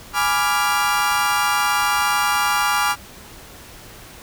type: chord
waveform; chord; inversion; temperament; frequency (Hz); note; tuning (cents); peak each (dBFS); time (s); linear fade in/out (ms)
35% pulse; G# diminished seventh; none; equal; 830.6 / 987.8 / 1174.7 / 1396.9; G#5 / B5 / D6 / F6; 0 / 0 / 0 / 0; -21 / -23 / -20 / -20; 0.13-2.96; 50
effects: pink hiss -41 dBFS RMS until 4.22 s